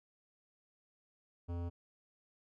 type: tone with hard clipping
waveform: sine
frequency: 86.2 Hz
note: F2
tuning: 22 cents flat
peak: -39 dBFS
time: 1.48-1.7 s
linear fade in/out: 20 ms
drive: 17 dB
effects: none